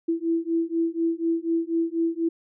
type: beating tone pair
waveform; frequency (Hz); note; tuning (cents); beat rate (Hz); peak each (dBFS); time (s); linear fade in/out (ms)
sine; 329.6 / 333.7; E4 / E4; 0 / +21; 4.1; -25; 0.08-2.29; 10
effects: none